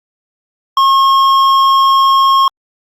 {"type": "tone with hard clipping", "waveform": "triangle", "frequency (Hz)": 1081, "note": "C#6", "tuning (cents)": -44, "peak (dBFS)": -8, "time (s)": [0.77, 2.48], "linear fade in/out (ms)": 2, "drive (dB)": 12, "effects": ["Opus 48 kbps"]}